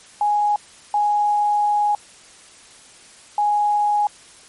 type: tone bursts at uneven times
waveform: sine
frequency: 830.6 Hz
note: G#5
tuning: in tune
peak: -15 dBFS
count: 3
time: 0.21-0.56 / 0.94-1.95 / 3.38-4.07 s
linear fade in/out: 2 ms
effects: white hiss -46 dBFS RMS until 4.48 s + MP3 48 kbps